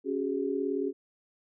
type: chord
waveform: sine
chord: C# suspended fourth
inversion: none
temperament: equal with one note detuned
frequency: 277.2 / 376.9 / 415.3 Hz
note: C#4 / F#4 / G#4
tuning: 0 / +32 / 0 cents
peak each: -32 dBFS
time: 0.04-0.93 s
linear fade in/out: 50 ms
effects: none